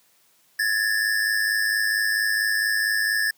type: tone pair together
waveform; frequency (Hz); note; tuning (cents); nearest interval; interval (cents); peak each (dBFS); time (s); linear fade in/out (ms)
square; 1681.6 / 1786; G#6 / A6; +21 / +25; minor second; 104; -24 / -24; 0.59-3.31; 5
effects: white hiss -61 dBFS RMS until 3.37 s + high-pass 100 Hz 12 dB/octave